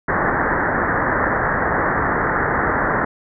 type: low-pass noise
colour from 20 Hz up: white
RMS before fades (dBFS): -19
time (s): 0.08-3.05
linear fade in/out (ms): 5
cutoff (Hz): 1900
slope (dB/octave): 96
effects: none